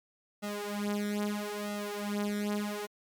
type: tone with flanger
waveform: sawtooth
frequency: 206.5 Hz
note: G#3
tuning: 10 cents flat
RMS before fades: -34 dBFS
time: 0.42-2.87 s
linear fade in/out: 20 ms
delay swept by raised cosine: 1.5 to 5.4 ms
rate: 0.77 Hz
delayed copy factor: +1
effects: MP3 96 kbps